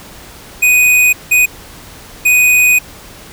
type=tone bursts at uneven times; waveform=square; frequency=2489 Hz; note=D#7; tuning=in tune; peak=-7 dBFS; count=3; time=0.62-1.13 / 1.31-1.46 / 2.25-2.79 s; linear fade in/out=10 ms; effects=pink hiss -35 dBFS RMS until 3.32 s